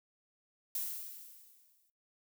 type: noise with exponential decay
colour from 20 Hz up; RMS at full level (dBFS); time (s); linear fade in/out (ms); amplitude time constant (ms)
violet; -35; 0.75-1.9; 2; 250
effects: noise-tail reverb RT60 0.2 s tail -22 dB re dry